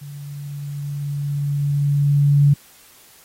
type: tone with level ramp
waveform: sine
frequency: 143.2 Hz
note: D3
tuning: 43 cents flat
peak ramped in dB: -32 to -9 dBFS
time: 0.01-2.54 s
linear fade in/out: 10 ms
effects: white hiss -49 dBFS RMS until 3.24 s + AAC 48 kbps